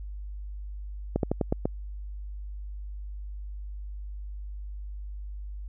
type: slowing click train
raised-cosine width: 2 ms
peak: -11 dBFS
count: 6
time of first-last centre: 1.16-1.655 s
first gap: 72 ms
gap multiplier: 1.16
effects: added 50 Hz sine -35 dBFS peak until 5.68 s